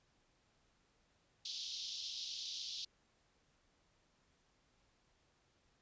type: band-pass noise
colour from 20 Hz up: pink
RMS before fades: -45 dBFS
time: 1.45-2.85 s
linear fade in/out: 5 ms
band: 3300 to 5700 Hz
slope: 48 dB/octave
effects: pink hiss -75 dBFS RMS until 5.81 s + resampled to 16000 Hz